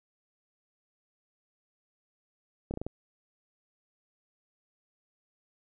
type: slowing click train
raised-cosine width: 2 ms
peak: -21 dBFS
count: 5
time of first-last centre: 2.71-2.866 s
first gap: 29 ms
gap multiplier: 1.2
effects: none